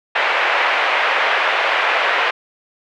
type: band-pass noise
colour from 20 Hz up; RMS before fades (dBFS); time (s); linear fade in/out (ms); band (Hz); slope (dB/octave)
white; -17; 0.15-2.31; 10; 510 to 2500; 24
effects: none